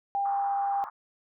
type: tone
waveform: sine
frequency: 798 Hz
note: G5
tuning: 31 cents sharp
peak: -25 dBFS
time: 0.15-0.84 s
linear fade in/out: 0 ms
type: band-pass noise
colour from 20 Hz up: white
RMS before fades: -41 dBFS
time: 0.25-0.9 s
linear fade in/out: 5 ms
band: 820 to 1300 Hz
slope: 48 dB/octave
effects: none